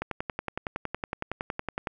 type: click train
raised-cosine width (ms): 0.5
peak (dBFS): -15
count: 21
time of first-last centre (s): 0.02-1.872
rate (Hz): 10.8
effects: none